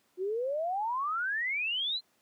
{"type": "exponential sweep", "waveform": "sine", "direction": "up", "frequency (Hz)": [354.9, 4191], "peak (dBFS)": -29, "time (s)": [0.17, 2.01], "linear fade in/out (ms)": 50, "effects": ["pink hiss -70 dBFS RMS until 2.21 s", "high-pass 200 Hz 12 dB/octave"]}